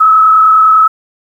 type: tone with frequency modulation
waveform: sine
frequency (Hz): 1291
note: E6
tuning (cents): -37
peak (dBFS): -3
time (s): 0-0.88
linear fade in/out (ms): 10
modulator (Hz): 29.9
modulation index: 0.88
effects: 7-bit